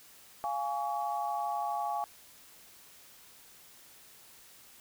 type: chord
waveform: sine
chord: Db major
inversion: first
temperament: equal with one note detuned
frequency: 698.5 / 830.6 / 1129.4 Hz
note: F5 / Ab5 / Db6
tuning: 0 / 0 / +32 cents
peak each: -36 / -33 / -38 dBFS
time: 0.44-2.04 s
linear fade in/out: 0 ms
effects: white hiss -56 dBFS RMS until 4.8 s